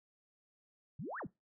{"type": "exponential two-way sweep", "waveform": "sine", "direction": "up then down", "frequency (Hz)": [118.4, 1907, 118.4], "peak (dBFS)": -40, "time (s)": [0.99, 1.27], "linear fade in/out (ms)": 5, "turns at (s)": 1.19, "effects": ["noise-tail reverb RT60 0.2 s tail -21 dB re dry"]}